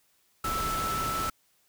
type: tone in noise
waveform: sine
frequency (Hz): 1318.5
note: E6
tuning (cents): 0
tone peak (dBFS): -29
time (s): 0.44-1.3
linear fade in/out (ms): 5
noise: pink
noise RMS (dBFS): -34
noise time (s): 0.44-1.3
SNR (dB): +2
effects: white hiss -68 dBFS RMS until 1.68 s